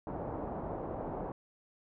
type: low-pass noise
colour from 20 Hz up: white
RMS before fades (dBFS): -39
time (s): 0.07-1.32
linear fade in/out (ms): 2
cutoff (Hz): 800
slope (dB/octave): 24
effects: none